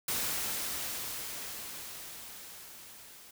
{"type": "noise with level ramp", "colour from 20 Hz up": "white", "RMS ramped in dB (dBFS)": [-32, -53], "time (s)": [0.08, 3.31], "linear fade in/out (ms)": 5, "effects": []}